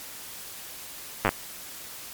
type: slowing click train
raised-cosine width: 0.5 ms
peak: -6 dBFS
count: 5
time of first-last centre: 1.25-1.291 s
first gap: 9 ms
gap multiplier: 1.08
effects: white hiss -41 dBFS RMS until 2.13 s + MP3 96 kbps